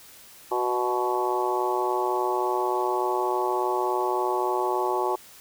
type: harmonic tone with a mistuned harmonic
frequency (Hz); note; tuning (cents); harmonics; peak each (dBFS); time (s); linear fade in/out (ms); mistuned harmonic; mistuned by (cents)
123.47; B2; 0; 3 / 4 / 5 / 6 / 7 / 8 / 9; -27 / -34 / -33 / -34 / -27 / -34 / -32; 0.51-5.16; 10; 6; -15
effects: white hiss -49 dBFS RMS until 5.4 s